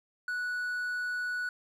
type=tone; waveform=triangle; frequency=1474 Hz; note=F#6; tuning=7 cents flat; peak=-29 dBFS; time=0.28-1.49 s; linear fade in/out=2 ms; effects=none